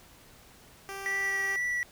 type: tone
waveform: 10% pulse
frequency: 392 Hz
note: G4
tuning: in tune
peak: -29 dBFS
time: 0.89-1.56 s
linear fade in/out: 0 ms
type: tone with vibrato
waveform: triangle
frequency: 1949 Hz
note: B6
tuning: 23 cents flat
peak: -26 dBFS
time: 1.06-1.83 s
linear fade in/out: 0 ms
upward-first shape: triangle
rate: 2.1 Hz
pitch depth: 12 cents each way
effects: pink hiss -55 dBFS RMS until 1.91 s